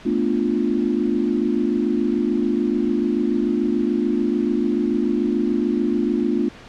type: chord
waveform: sine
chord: B half-diminished seventh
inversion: third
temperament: equal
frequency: 220 / 246.9 / 293.7 / 349.2 Hz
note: A3 / B3 / D4 / F4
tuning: 0 / 0 / 0 / 0 cents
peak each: -23 dBFS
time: 0.05-6.49 s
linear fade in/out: 10 ms
effects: pink hiss -42 dBFS RMS until 6.68 s + low-pass 4000 Hz 12 dB/octave